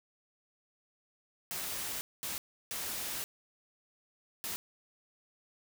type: noise bursts at uneven times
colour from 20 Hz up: white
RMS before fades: -38 dBFS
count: 4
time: 1.51-2.01 / 2.23-2.38 / 2.71-3.24 / 4.44-4.56 s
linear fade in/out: 0 ms
effects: none